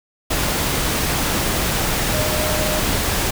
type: tone in noise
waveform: sine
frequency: 613 Hz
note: D#5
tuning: 26 cents flat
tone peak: -24 dBFS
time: 2.13-2.8 s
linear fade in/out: 10 ms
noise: pink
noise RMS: -20 dBFS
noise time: 0.3-3.31 s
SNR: -7 dB
effects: none